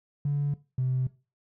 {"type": "tone pair in turn", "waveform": "triangle", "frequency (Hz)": [143.7, 128.8], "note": ["D3", "C3"], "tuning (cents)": [-37, -27], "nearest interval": "major second", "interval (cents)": 190, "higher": "first", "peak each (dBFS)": -20, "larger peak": "neither", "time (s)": [[0.25, 0.54], [0.78, 1.07]], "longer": "neither", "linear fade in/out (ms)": 5, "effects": ["noise-tail reverb RT60 0.3 s tail -22 dB re dry", "tanh soft clip ceiling -22 dBFS"]}